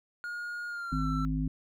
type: tone with pitch glide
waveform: triangle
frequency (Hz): 1430 to 1334.2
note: F6 to E6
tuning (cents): +41 to +20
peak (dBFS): -33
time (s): 0.24-1.25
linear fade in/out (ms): 0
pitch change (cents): -121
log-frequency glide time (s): 0.68-1.07
type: harmonic tone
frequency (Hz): 52.2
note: G#1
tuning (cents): +10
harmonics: 1 / 3 / 5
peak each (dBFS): -32 / -32 / -32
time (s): 0.92-1.48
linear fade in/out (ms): 5
effects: none